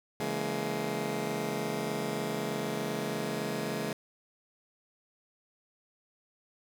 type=chord; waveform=15% pulse; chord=A# half-diminished seventh; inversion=first; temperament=just; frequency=139.85 / 167.82 / 209.8 / 233.1 Hz; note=C#3 / E3 / G#3 / A#3; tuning=+16 / +31 / +18 / 0 cents; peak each=-32 / -32 / -29 / -32 dBFS; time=0.2-3.93 s; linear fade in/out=2 ms; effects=none